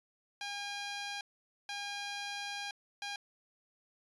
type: tone bursts at uneven times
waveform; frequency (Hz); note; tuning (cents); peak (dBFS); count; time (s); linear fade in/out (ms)
10% pulse; 810; G#5; -43; -30; 3; 0.41-1.21 / 1.69-2.71 / 3.02-3.16; 2
effects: resampled to 22050 Hz